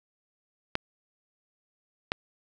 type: clicks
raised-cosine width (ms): 0.3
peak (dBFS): -10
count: 2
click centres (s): 0.754 / 2.119
effects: none